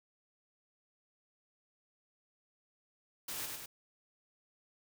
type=noise with echo; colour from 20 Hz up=white; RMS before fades=-41 dBFS; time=3.28-3.46 s; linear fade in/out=5 ms; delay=100 ms; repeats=2; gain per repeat=-3 dB; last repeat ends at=3.66 s; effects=none